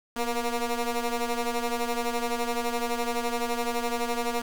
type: ring-modulated tone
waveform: 15% pulse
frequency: 236.9 Hz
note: A#3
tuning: 28 cents sharp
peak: -17 dBFS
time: 0.16-4.42 s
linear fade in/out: 5 ms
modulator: 231 Hz
effects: none